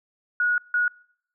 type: tone bursts at uneven times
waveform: sine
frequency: 1454 Hz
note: F#6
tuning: 31 cents flat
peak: -19 dBFS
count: 2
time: 0.4-0.58 / 0.74-0.88 s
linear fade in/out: 2 ms
effects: noise-tail reverb RT60 0.7 s tail -26 dB re dry